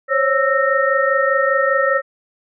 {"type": "tone cluster", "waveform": "sine", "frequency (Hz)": [533, 558, 1321, 1849], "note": ["C5", "C#5", "E6", "A#6"], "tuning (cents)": [32, 11, 3, -15], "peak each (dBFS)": -19, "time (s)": [0.08, 2.02], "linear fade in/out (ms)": 50, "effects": []}